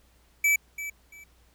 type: tone with echo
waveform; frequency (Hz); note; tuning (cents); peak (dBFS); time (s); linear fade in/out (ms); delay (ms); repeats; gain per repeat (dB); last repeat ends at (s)
square; 2306; D7; -32; -20; 0.44-0.56; 5; 340; 2; -13; 1.24
effects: added 60 Hz sine -61 dBFS peak until 1.54 s + pink hiss -64 dBFS RMS until 1.54 s